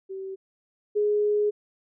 sine tone pair in turn, 384.2 / 417 Hz, G4 / G#4, -35 / +7 cents, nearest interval minor second, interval 142 cents, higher second, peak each -32 / -20 dBFS, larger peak second, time 0.09-0.36 / 0.95-1.51 s, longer second, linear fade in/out 20 ms, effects none

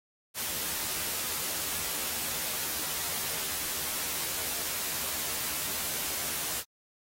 white noise with comb filter, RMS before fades -33 dBFS, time 0.34-6.64 s, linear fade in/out 50 ms, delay 13 ms, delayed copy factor +0.6, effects AAC 48 kbps

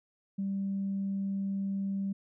sine tone, 196 Hz, G3, in tune, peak -29 dBFS, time 0.38-2.13 s, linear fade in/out 10 ms, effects tanh soft clip ceiling -25 dBFS

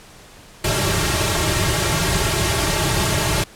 pink noise with comb filter, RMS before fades -19 dBFS, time 0.64-3.44 s, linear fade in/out 5 ms, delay 4 ms, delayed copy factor -0.95, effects pink hiss -44 dBFS RMS until 3.55 s + low-pass 11000 Hz 12 dB/octave

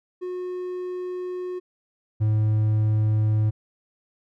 triangle tone pair in turn, 363 / 107.72 Hz, F#4 / A2, -33 / -36 cents, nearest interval octave + major sixth, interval 2103 cents, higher first, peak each -26 / -16 dBFS, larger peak second, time 0.21-1.6 / 2.2-3.51 s, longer first, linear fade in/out 20 ms, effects none

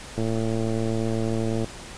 click train, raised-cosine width 2 ms, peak -14 dBFS, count 165, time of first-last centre 0.18-1.644 s, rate 112 Hz, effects pink hiss -40 dBFS RMS until 1.97 s + resampled to 22050 Hz

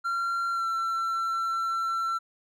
triangle tone with pitch glide, 1374 to 1347.3 Hz, F6 to E6, -29 to +37 cents, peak -24 dBFS, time 0.04-2.19 s, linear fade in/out 20 ms, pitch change -34 cents, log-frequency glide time 0.52-0.65 s, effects none

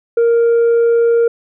sine tone, 466.2 Hz, A#4, in tune, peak -6 dBFS, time 0.17-1.28 s, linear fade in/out 5 ms, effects tanh soft clip ceiling -8 dBFS

